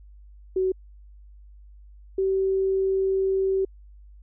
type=tone pair in turn; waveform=sine; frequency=375 / 384 Hz; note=F#4 / G4; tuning=+23 / -36 cents; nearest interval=unison; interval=41 cents; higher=second; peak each=-20 dBFS; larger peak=neither; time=0.56-0.72 / 2.18-3.65 s; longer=second; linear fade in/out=5 ms; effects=added 50 Hz sine -45 dBFS peak until 4.22 s